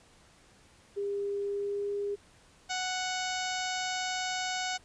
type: tone with pitch glide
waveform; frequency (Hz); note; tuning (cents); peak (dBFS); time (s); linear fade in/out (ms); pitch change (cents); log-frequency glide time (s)
sine; 402.6 to 405.6; G4 to G#4; +46 to -41; -30; 0.96-2.16; 20; +13; 1.43-1.87
type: harmonic tone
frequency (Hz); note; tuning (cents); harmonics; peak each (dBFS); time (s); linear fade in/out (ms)
740; F#5; 0; 1 / 2 / 3 / 4 / 5 / 6 / 7 / 8 / 9 / 10; -35 / -38 / -40 / -41 / -42 / -43 / -43 / -44 / -45 / -45; 2.69-4.78; 20
effects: pink hiss -60 dBFS RMS until 4.84 s + resampled to 22050 Hz